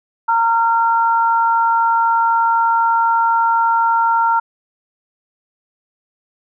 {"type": "tone pair together", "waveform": "sine", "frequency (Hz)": [919.9, 1376], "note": ["A#5", "F6"], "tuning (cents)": [-23, -26], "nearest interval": "perfect fifth", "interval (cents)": 697, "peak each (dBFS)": [-13, -17], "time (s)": [0.28, 4.4], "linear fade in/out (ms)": 10, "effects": []}